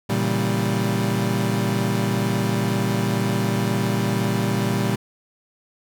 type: chord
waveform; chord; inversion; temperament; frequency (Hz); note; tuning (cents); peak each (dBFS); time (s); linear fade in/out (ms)
30% pulse; A# diminished seventh; none; equal; 116.54 / 138.59 / 164.81 / 196; A#2 / C#3 / E3 / G3; 0 / 0 / 0 / 0; -21 / -26 / -26 / -21; 0.09-4.96; 10
effects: none